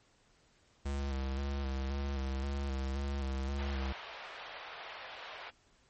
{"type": "tone with vibrato", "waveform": "square", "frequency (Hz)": 68.3, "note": "C#2", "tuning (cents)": -25, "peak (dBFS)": -34, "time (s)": [0.85, 3.93], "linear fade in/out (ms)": 10, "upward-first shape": "square", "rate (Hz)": 1.9, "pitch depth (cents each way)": 35}
{"type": "band-pass noise", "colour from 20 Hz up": "pink", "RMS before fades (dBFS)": -47, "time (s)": [3.57, 5.51], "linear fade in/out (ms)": 20, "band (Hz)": [570, 3700], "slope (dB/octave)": 24}
{"effects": ["pink hiss -68 dBFS RMS until 5.89 s", "MP3 32 kbps"]}